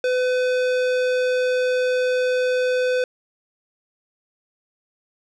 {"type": "tone with tanh clipping", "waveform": "sine", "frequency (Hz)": 504, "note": "B4", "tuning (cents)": 35, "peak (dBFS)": -20, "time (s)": [0.04, 3.04], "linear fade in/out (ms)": 2, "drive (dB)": 18, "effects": []}